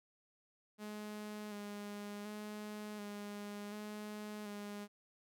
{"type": "tone with vibrato", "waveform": "sawtooth", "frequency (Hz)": 208, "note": "G#3", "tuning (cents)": 3, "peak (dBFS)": -40, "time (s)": [0.78, 4.88], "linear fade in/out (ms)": 50, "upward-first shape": "square", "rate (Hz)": 0.68, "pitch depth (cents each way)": 22, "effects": []}